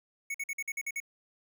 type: tone bursts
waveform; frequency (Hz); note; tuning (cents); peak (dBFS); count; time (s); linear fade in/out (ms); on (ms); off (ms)
square; 2217; C#7; 0; -33; 8; 0.3-1.002; 5; 44; 50
effects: none